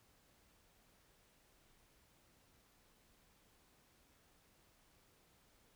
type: silence
effects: pink hiss -71 dBFS RMS until 5.75 s